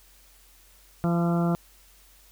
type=harmonic tone with a mistuned harmonic; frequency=170.8 Hz; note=F3; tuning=38 cents flat; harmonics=1 / 2 / 3 / 4 / 5 / 6 / 7 / 8; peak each=-22 / -30 / -36 / -32 / -40 / -42 / -39 / -38 dBFS; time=1.04-1.55 s; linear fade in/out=0 ms; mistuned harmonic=5; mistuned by=+19 cents; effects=added 46 Hz sine -57 dBFS peak until 2.31 s + white hiss -57 dBFS RMS until 2.31 s